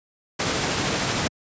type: noise with tremolo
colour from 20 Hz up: pink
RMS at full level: -22 dBFS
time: 0.39-1.28 s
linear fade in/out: 10 ms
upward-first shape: triangle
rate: 13 Hz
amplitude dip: 25%
effects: high-pass 100 Hz 12 dB/octave + resampled to 16000 Hz